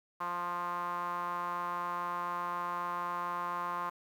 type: tone with band-pass filter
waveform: sawtooth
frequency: 175.2 Hz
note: F3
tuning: 6 cents sharp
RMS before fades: -36 dBFS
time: 0.2-3.9 s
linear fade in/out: 10 ms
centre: 1100 Hz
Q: 6.8
effects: 10-bit